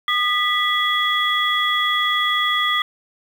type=tone cluster; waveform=sine; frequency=1222 / 1969 / 3350 Hz; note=D#6 / B6 / G#7; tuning=-32 / -6 / +14 cents; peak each=-21 dBFS; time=0.08-2.82 s; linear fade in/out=2 ms; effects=7-bit

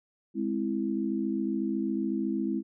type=chord; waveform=sine; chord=Ab augmented; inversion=none; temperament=equal; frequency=207.7 / 261.6 / 329.6 Hz; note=Ab3 / C4 / E4; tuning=0 / 0 / 0 cents; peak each=-31 / -32 / -31 dBFS; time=0.34-2.63 s; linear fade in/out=50 ms; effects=none

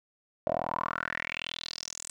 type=tone with band-pass filter sweep; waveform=10% pulse; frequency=41.2 Hz; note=E1; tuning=in tune; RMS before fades=-35 dBFS; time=0.47-2.1 s; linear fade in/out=0 ms; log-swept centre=610 to 8400 Hz; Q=5.7; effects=none

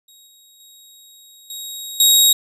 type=tone with level steps; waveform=20% pulse; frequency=3787 Hz; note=A#7; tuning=27 cents sharp; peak=-40 / -42 / -38 / -23 / -4 dBFS; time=0.08-2.33 s; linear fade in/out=5 ms; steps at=0.27 / 0.6 / 1.5 / 2 s; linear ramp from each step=2 ms; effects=none

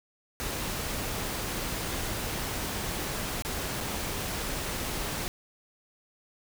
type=noise with dropouts; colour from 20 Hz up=pink; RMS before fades=-33 dBFS; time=0.4-5.28 s; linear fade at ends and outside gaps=0 ms; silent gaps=3.422-3.449 / 3.804-3.809 s; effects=none

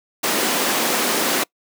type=high-pass noise; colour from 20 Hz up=pink; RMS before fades=-20 dBFS; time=0.23-1.44 s; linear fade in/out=10 ms; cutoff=240 Hz; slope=24 dB/octave; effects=noise-tail reverb RT60 0.1 s tail -25 dB re dry

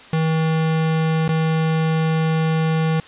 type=tone with dropouts; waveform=square; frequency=160 Hz; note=D#3; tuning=49 cents sharp; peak=-17 dBFS; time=0.13-3 s; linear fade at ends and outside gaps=2 ms; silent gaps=1.28-1.29 s; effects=white hiss -42 dBFS RMS until 3.07 s + resampled to 8000 Hz

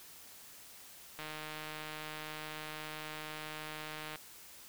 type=click train; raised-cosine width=0.3 ms; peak=-27 dBFS; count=458; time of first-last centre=1.19-4.158 s; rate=154 Hz; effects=white hiss -54 dBFS RMS until 4.68 s

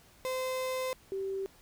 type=tone pair in turn; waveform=35% pulse / sine; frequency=516 / 387.6 Hz; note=C5 / G4; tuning=-24 / -20 cents; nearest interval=perfect fourth; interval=496 cents; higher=first; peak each=-30 / -32 dBFS; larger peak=first; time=0.25-0.93 / 1.12-1.46 s; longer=first; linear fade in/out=0 ms; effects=pink hiss -60 dBFS RMS until 1.61 s

